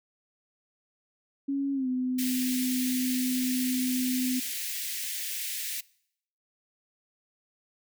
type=tone with pitch glide; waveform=sine; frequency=277.2 to 254.2 Hz; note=C#4 to C4; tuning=0 to -50 cents; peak=-26 dBFS; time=1.48-4.4 s; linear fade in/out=10 ms; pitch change=-150 cents; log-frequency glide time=1.73-1.88 s
type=high-pass noise; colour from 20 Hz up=white; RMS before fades=-34 dBFS; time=2.18-5.81 s; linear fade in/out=10 ms; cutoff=1800 Hz; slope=48 dB/octave
effects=noise-tail reverb RT60 0.7 s tail -23 dB re dry